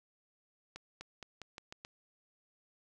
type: accelerating click train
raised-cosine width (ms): 0.2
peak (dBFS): -28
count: 7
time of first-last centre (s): 0.76-1.849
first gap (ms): 250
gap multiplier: 0.87
effects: none